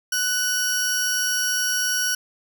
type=tone pair together; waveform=sawtooth; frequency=1490 / 5631 Hz; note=F#6 / F8; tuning=+12 / +13 cents; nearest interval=octave + major seventh; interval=2301 cents; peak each=-20 / -21 dBFS; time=0.12-2.15 s; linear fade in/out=5 ms; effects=none